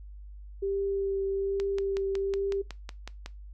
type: tone with vibrato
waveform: sine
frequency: 392.8 Hz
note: G4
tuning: 4 cents sharp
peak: -27 dBFS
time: 0.62-2.62 s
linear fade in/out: 10 ms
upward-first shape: triangle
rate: 1.2 Hz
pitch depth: 13 cents each way
type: click train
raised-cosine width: 0.2 ms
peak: -21 dBFS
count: 10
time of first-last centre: 1.6-3.261 s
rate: 5.42 Hz
effects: noise-tail reverb RT60 0.2 s tail -19 dB re dry + added 50 Hz sine -42 dBFS peak until 3.53 s